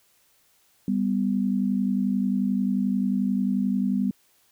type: tone pair together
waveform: sine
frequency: 197.39 / 248.7 Hz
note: G3 / B3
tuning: +12 / +12 cents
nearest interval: major third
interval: 400 cents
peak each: -23 / -25 dBFS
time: 0.88-4.11 s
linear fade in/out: 2 ms
effects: white hiss -63 dBFS RMS until 4.51 s